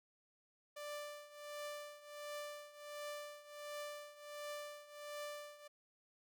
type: tone with tremolo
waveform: sawtooth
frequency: 589 Hz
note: D5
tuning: 5 cents sharp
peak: -39 dBFS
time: 0.76-5.68 s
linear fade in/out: 10 ms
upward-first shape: triangle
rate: 1.4 Hz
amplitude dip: 85%
effects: none